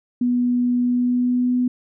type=tone with pitch glide; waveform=sine; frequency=245.2 to 248.6 Hz; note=B3 to B3; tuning=-12 to +12 cents; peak=-16 dBFS; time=0.21-1.68 s; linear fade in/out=5 ms; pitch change=+24 cents; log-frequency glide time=0.83-1.55 s; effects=none